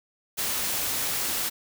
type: noise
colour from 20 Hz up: white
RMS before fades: -28 dBFS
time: 0.37-1.5 s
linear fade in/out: 20 ms
effects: none